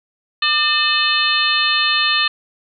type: harmonic tone with a mistuned harmonic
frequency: 600 Hz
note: D5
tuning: 37 cents sharp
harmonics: 2 / 3 / 4 / 5 / 6 / 7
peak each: -21 / -21 / -21 / -21 / -21 / -21 dBFS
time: 0.42-2.28 s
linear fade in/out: 5 ms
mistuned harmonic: 4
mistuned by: +130 cents
effects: none